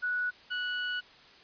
sine / 30% pulse tone pair in turn, 1472 / 1472 Hz, F#6 / F#6, -9 / -9 cents, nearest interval unison, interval 0 cents, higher neither, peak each -28 dBFS, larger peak neither, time 0.02-0.31 / 0.5-1.01 s, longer second, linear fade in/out 20 ms, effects white hiss -55 dBFS RMS until 1.43 s + resampled to 11025 Hz

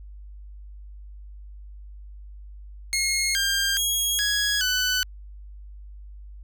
15% pulse tone with pitch steps, 2156 / 1597 / 3299 / 1666 / 1498 Hz, C#7 / G6 / G#7 / G#6 / F#6, -49 / +32 / -12 / +5 / +21 cents, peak -15 dBFS, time 2.93-5.03 s, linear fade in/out 0 ms, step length 420 ms, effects added 50 Hz sine -39 dBFS peak until 6.43 s

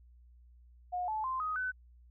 sine tone with pitch steps, 720 / 866.2 / 1042 / 1253.6 / 1508.1 Hz, F#5 / A5 / C6 / D#6 / F#6, -47 / -27 / -7 / +13 / +33 cents, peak -32 dBFS, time 0.92-1.72 s, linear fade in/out 20 ms, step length 160 ms, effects added 60 Hz sine -56 dBFS peak until 2.1 s

